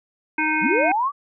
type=harmonic tone; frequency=310.1 Hz; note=D#4; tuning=6 cents flat; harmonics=1 / 3 / 5 / 7 / 8; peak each=-25 / -25 / -25 / -25 / -25 dBFS; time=0.38-0.92 s; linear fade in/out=5 ms
type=linear sweep; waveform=sine; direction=up; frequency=150 to 1183 Hz; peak=-18 dBFS; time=0.61-1.12 s; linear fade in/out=50 ms
effects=none